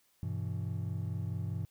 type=chord; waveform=triangle; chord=E minor; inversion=first; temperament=just; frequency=98.89 / 123.61 / 164.81 Hz; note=G2 / B2 / E3; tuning=+16 / +2 / 0 cents; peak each=-34 / -37 / -38 dBFS; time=0.23-1.65 s; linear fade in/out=0 ms; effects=white hiss -71 dBFS RMS until 1.7 s